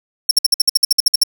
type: tone bursts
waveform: sawtooth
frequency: 5450 Hz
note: F8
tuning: 43 cents flat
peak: -5 dBFS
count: 13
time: 0.29-1.235 s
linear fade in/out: 5 ms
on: 21 ms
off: 56 ms
effects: none